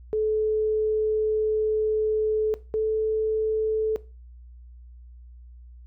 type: tone pair in turn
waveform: sine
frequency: 432.1 / 436.4 Hz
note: A4 / A4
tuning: -31 / -14 cents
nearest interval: unison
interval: 17 cents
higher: second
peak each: -21 dBFS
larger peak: neither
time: 0.13-2.54 / 2.74-3.96 s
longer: first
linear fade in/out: 0 ms
effects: noise-tail reverb RT60 0.3 s tail -18 dB re dry + added 60 Hz sine -43 dBFS peak until 5.86 s

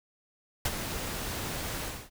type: noise with ADSR envelope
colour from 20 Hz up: pink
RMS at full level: -26 dBFS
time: 0.65-2.1 s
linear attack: 6 ms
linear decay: 33 ms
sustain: -9 dB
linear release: 270 ms
effects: none

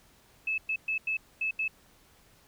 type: tone bursts at uneven times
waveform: sine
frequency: 2606 Hz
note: E7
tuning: 20 cents flat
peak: -27 dBFS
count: 6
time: 0.47-0.58 / 0.69-0.76 / 0.88-0.98 / 1.07-1.17 / 1.41-1.51 / 1.59-1.68 s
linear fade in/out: 5 ms
effects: pink hiss -61 dBFS RMS until 2.47 s

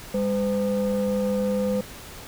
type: tone pair together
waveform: sine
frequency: 201.8 / 508.5 Hz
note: G#3 / C5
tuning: -49 / -50 cents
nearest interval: octave + major third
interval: 1599 cents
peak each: -22 dBFS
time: 0.14-1.81 s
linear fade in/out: 5 ms
effects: tanh soft clip ceiling -18 dBFS + pink hiss -41 dBFS RMS until 2.27 s

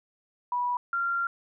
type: tone pair in turn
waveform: sine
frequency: 978 / 1383.1 Hz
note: B5 / F6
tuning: -17 / -17 cents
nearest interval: tritone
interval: 600 cents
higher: second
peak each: -25 dBFS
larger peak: neither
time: 0.52-0.77 / 0.93-1.27 s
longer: second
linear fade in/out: 2 ms
effects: none

